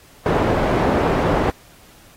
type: low-pass noise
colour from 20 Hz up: white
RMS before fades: -18 dBFS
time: 0.26-1.5 s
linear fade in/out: 0 ms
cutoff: 670 Hz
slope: 12 dB/octave
effects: pink hiss -49 dBFS RMS until 2.16 s + AAC 48 kbps